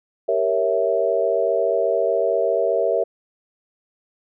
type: chord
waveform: sine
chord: G diminished seventh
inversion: none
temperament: equal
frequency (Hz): 392 / 466.2 / 554.4 / 659.3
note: G4 / Bb4 / Db5 / Fb5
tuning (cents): 0 / 0 / 0 / 0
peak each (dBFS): -25 / -22 / -23 / -21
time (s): 0.28-3.04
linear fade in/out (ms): 10
effects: none